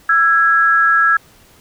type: tone pair together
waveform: sine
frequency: 1337 / 1657 Hz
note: E6 / G#6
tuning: +24 / -4 cents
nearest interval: major third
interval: 372 cents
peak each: -12 dBFS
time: 0.09-1.17 s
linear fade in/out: 5 ms
effects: pink hiss -48 dBFS RMS until 1.6 s